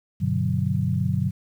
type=chord; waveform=sine; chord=G major seventh; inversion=none; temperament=equal; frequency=98 / 123.47 / 146.83 / 185 Hz; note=G2 / B2 / D3 / F#3; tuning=0 / 0 / 0 / 0 cents; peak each=-26 dBFS; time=0.2-1.31 s; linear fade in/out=20 ms; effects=9-bit

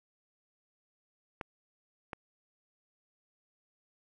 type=clicks; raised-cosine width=0.5 ms; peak=-22 / -23 dBFS; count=2; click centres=1.412 / 2.132 s; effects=none

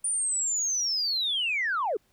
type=linear sweep; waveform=sine; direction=down; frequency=9397 to 365.6 Hz; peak=-24 dBFS; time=0.04-1.97 s; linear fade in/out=5 ms; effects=tanh soft clip ceiling -20 dBFS + pink hiss -68 dBFS RMS until 2.12 s

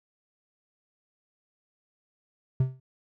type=tone with exponential decay; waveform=triangle; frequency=130 Hz; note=C3; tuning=11 cents flat; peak=-15 dBFS; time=2.6-2.8 s; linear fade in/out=5 ms; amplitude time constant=43 ms; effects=none

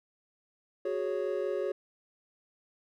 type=chord; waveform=triangle; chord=F# suspended second; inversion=none; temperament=equal; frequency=370 / 415.3 / 554.4 Hz; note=F#4 / G#4 / C#5; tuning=0 / 0 / 0 cents; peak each=-32 dBFS; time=0.85-1.72 s; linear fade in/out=5 ms; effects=none

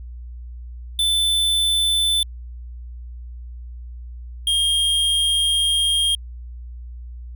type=tone pair in turn; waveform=square; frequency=3520 / 3228 Hz; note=A7 / G#7; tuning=0 / -50 cents; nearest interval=minor second; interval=150 cents; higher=first; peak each=-17 dBFS; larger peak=neither; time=0.99-2.23 / 4.47-6.15 s; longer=second; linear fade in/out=2 ms; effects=added 60 Hz sine -32 dBFS peak until 7.35 s

